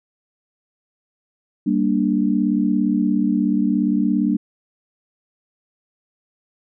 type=chord; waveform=sine; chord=G minor; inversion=none; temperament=equal; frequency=196 / 233.1 / 293.7 Hz; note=G3 / Bb3 / D4; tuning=0 / 0 / 0 cents; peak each=-20 dBFS; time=1.66-4.37 s; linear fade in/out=10 ms; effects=none